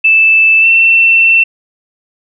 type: tone with pitch glide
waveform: sine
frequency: 2637 to 2689 Hz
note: E7 to E7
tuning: 0 to +34 cents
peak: -4 dBFS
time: 0.04-1.44 s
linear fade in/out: 10 ms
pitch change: +34 cents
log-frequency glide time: 0.61-0.66 s
effects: none